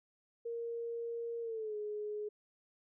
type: tone with pitch glide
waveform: sine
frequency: 466.2 to 420.2 Hz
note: A#4 to G#4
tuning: 0 to +20 cents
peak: -37 dBFS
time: 0.45-2.29 s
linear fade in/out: 10 ms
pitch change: -180 cents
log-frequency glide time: 1.41-1.76 s
effects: none